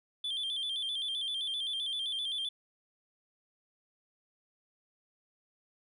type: tone with vibrato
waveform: sine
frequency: 3322 Hz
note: G#7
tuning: in tune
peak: -30 dBFS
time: 0.24-2.49 s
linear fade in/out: 5 ms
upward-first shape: square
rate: 7.7 Hz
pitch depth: 76 cents each way
effects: tanh soft clip ceiling -31 dBFS